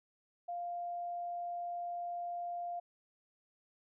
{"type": "tone", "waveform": "sine", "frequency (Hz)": 698.5, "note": "F5", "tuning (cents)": 0, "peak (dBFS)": -37, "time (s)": [0.48, 2.8], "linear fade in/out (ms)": 10, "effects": []}